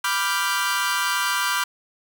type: chord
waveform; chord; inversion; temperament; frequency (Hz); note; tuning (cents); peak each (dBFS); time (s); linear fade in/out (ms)
sawtooth; G dominant seventh; first; equal; 987.8 / 1174.7 / 1396.9 / 1568; B5 / D6 / F6 / G6; 0 / 0 / 0 / 0; -23; 0.04-1.64; 5
effects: none